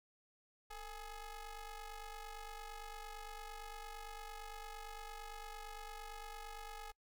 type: ring-modulated tone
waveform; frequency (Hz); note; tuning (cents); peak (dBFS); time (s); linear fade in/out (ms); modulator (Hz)
sawtooth; 425.4; G#4; +42; -40; 0.7-6.92; 10; 401
effects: noise-tail reverb RT60 0.1 s tail -24 dB re dry